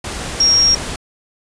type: tone in noise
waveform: sine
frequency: 5588 Hz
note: F8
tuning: in tune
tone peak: -9 dBFS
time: 0.4-0.75 s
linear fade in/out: 5 ms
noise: pink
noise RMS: -25 dBFS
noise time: 0.04-0.96 s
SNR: +13 dB
effects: resampled to 22050 Hz